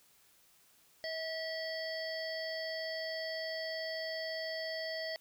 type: harmonic tone with a mistuned harmonic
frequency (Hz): 649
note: E5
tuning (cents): -27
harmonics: 1 / 3 / 5 / 7 / 8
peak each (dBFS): -39 / -42 / -51 / -44 / -48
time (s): 1.04-5.16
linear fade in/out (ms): 0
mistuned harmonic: 1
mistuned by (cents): -17
effects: white hiss -66 dBFS RMS until 5.2 s